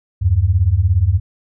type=beating tone pair; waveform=sine; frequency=80 / 97 Hz; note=D#2 / G2; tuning=+49 / -18 cents; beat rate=17 Hz; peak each=-15 / -13 dBFS; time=0.21-1.2 s; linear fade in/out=20 ms; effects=none